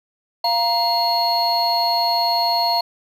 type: tone cluster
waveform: triangle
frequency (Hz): 692 / 941 / 4321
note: F5 / A#5 / C#8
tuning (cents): -16 / +16 / -45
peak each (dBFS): -19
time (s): 0.44-2.81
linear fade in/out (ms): 5
effects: none